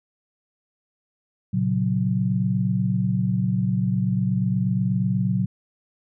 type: chord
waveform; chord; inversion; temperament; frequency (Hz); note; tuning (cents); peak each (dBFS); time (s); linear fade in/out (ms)
sine; F# major; first; equal with one note detuned; 116.54 / 136.92 / 185; A#2 / C#3 / F#3; 0 / -21 / 0; -24 / -26 / -22; 1.53-5.46; 10
effects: none